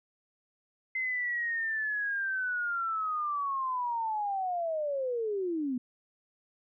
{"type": "linear sweep", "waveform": "sine", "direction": "down", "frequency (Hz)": [2071, 240.4], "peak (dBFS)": -29, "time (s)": [0.95, 5.78], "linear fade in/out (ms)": 5, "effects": []}